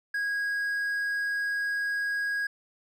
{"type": "tone", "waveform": "triangle", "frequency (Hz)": 1646, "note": "G#6", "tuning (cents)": -16, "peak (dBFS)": -25, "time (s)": [0.14, 2.47], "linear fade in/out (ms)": 5, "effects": []}